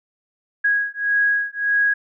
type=beating tone pair; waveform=sine; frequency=1652 / 1653.7 Hz; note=G#6 / G#6; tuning=-10 / -8 cents; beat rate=1.7 Hz; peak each=-20 dBFS; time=0.64-1.94 s; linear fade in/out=10 ms; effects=none